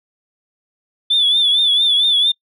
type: tone with vibrato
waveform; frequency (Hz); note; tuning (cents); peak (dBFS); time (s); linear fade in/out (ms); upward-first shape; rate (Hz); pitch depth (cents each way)
sine; 3486; A7; -17; -10; 1.1-2.32; 10; triangle; 4.4; 86
effects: noise-tail reverb RT60 0.1 s tail -24 dB re dry + tanh soft clip ceiling -7 dBFS